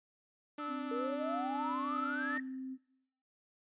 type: tone with vibrato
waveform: sawtooth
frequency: 293.7 Hz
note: D4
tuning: in tune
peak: -37 dBFS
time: 0.58-2.38 s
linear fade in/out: 5 ms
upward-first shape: triangle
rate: 12 Hz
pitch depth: 17 cents each way
type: tone with tremolo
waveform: sine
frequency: 1300 Hz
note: E6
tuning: 24 cents flat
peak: -38 dBFS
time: 0.59-2.37 s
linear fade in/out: 10 ms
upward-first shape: triangle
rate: 3 Hz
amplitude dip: 80%
type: tone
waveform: sine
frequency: 261.6 Hz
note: C4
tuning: in tune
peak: -39 dBFS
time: 0.67-2.78 s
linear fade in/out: 50 ms
type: exponential sweep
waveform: sine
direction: up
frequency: 456.4 to 1880 Hz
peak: -36 dBFS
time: 0.91-2.4 s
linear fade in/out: 5 ms
effects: noise-tail reverb RT60 0.8 s tail -22 dB re dry + resampled to 8000 Hz